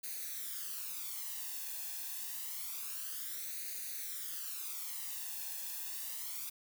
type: noise with flanger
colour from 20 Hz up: blue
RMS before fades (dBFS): -42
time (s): 0.03-6.5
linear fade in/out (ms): 10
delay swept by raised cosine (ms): 0.46 to 1.16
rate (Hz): 0.27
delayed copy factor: +0.7
effects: none